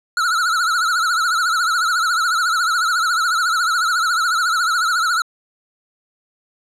square tone with vibrato, 1379 Hz, F6, 22 cents flat, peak -16 dBFS, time 0.17-5.22 s, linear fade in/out 2 ms, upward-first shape triangle, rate 14 Hz, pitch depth 140 cents each way, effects low-pass 9000 Hz 12 dB/octave

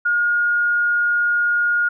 sine tone, 1429 Hz, F6, 39 cents sharp, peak -15 dBFS, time 0.05-1.89 s, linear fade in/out 10 ms, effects none

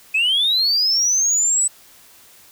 sine linear sweep, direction up, 2500 to 8030 Hz, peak -13 dBFS, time 0.14-1.68 s, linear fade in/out 10 ms, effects tanh soft clip ceiling -12 dBFS + white hiss -48 dBFS RMS until 2.51 s

